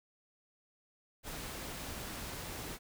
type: noise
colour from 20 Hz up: pink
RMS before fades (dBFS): -43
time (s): 1.23-2.79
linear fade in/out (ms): 50
effects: none